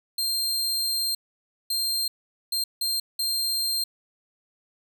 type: tone bursts at uneven times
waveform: sawtooth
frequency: 4181 Hz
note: C8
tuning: 2 cents flat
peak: -21 dBFS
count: 5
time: 0.18-1.15 / 1.7-2.08 / 2.52-2.64 / 2.81-3 / 3.19-3.84 s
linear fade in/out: 5 ms
effects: none